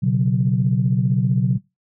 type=chord; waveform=sine; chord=B suspended second; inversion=none; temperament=just; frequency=123.47 / 138.9 / 185.21 Hz; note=B2 / C#3 / F#3; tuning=0 / +4 / +2 cents; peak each=-19 dBFS; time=0.02-1.58 s; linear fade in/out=20 ms; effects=noise-tail reverb RT60 0.2 s tail -19 dB re dry + tanh soft clip ceiling -6 dBFS